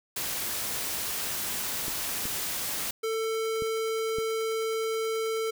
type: noise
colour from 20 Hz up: white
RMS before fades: -32 dBFS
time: 0.16-2.91 s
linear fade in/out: 5 ms
type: clicks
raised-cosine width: 3 ms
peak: -25 dBFS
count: 4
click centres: 1.882 / 2.255 / 3.622 / 4.185 s
type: tone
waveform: square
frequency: 445.3 Hz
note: A4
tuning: 21 cents sharp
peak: -28 dBFS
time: 3.03-5.51 s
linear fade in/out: 10 ms
effects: none